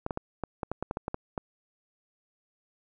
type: clicks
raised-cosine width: 1 ms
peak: -17 dBFS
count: 12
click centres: 0.064 / 0.108 / 0.174 / 0.437 / 0.632 / 0.716 / 0.826 / 0.911 / 0.971 / 1.081 / 1.144 / 1.378 s
effects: none